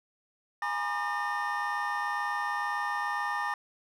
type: tone cluster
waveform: triangle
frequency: 828 / 955 / 1037 / 1207 / 1816 Hz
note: G#5 / A#5 / C6 / D6 / A#6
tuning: -5 / +42 / -16 / +47 / -46 cents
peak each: -33 / -35 / -40 / -33 / -32 dBFS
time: 0.62-3.54 s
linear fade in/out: 2 ms
effects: none